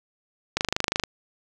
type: click train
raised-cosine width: 0.2 ms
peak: -5 dBFS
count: 13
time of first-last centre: 0.57-1.037 s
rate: 25.7 Hz
effects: none